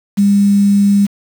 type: tone with quantisation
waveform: sine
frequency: 201.1 Hz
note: G3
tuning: 44 cents sharp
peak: -7 dBFS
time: 0.17-1.07 s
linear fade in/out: 20 ms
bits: 5
effects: none